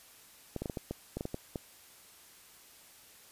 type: clicks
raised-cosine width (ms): 2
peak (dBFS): -22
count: 11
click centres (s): 0.563 / 0.62 / 0.658 / 0.698 / 0.772 / 0.91 / 1.17 / 1.209 / 1.254 / 1.344 / 1.558
effects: white hiss -57 dBFS RMS until 3.31 s + resampled to 32000 Hz